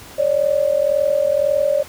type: tone pair together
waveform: sine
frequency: 554.4 / 596.3 Hz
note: C#5 / D5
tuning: 0 / +26 cents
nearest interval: minor second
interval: 126 cents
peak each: -17 dBFS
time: 0.18-1.83 s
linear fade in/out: 10 ms
effects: pink hiss -39 dBFS RMS until 1.88 s + high-pass 60 Hz 12 dB/octave